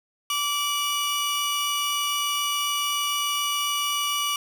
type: tone pair together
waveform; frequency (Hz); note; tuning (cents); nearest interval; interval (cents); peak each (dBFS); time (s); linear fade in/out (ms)
sawtooth; 1161 / 2926; D6 / F#7; -20 / -20; octave + major third; 1600; -23; 0.3-4.36; 2
effects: none